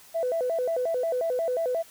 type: tone with vibrato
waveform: sine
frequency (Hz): 576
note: D5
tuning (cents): -34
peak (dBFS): -23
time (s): 0.14-1.83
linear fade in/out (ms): 20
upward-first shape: square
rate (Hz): 5.6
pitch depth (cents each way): 240
effects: tanh soft clip ceiling -19 dBFS + white hiss -52 dBFS RMS until 1.9 s